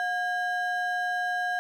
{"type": "ring-modulated tone", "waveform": "triangle", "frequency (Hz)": 1174.7, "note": "D6", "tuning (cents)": 0, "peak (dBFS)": -21, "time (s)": [0, 1.59], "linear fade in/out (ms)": 0, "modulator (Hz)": 454, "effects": []}